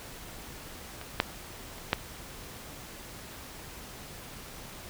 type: clicks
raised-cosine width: 0.3 ms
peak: -24 / -6 / -30 / -7 dBFS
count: 4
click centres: 1.014 / 1.201 / 1.782 / 1.931 s
effects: pink hiss -45 dBFS RMS until 4.89 s